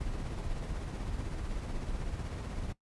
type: noise with tremolo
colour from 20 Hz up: brown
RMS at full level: -35 dBFS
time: 0-2.73 s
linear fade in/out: 10 ms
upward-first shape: triangle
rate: 16 Hz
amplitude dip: 40%
effects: noise-tail reverb RT60 0.1 s tail -17 dB re dry + resampled to 24000 Hz